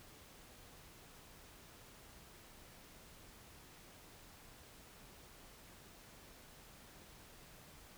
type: silence
effects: pink hiss -59 dBFS RMS until 7.97 s